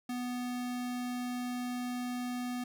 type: tone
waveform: square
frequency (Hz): 246.9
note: B3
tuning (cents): 0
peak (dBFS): -35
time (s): 0.09-2.64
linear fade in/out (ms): 5
effects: none